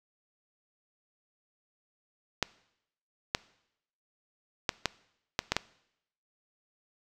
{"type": "clicks", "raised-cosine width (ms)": 0.2, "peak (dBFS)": -8, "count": 7, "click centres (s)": [2.427, 3.349, 4.692, 4.857, 5.391, 5.52, 5.566], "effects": ["noise-tail reverb RT60 0.8 s tail -21 dB re dry"]}